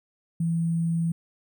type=tone with sample-and-hold; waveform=sine; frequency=166.4 Hz; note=E3; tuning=17 cents sharp; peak=-22 dBFS; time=0.4-1.12 s; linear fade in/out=5 ms; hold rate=8820 Hz; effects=none